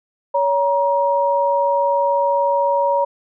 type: tone pair together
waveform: sine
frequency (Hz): 563.1 / 947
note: C#5 / A#5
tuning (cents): +27 / +27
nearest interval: major sixth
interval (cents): 900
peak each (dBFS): -17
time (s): 0.34-3.05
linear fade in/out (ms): 10
effects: none